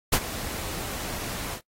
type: noise with ADSR envelope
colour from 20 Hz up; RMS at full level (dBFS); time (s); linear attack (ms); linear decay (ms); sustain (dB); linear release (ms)
pink; -18; 0.12-1.61; 14; 58; -16; 77
effects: noise-tail reverb RT60 0.1 s tail -22 dB re dry + AAC 48 kbps